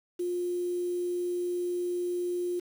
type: tone with quantisation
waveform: sine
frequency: 353.9 Hz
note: F4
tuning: 23 cents sharp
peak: -28 dBFS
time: 0.19-2.6 s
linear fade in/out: 10 ms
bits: 8
effects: none